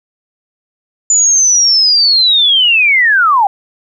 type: linear sweep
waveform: sine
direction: down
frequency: 7040 to 761 Hz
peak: -6 dBFS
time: 1.1-3.47 s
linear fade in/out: 2 ms
effects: 8-bit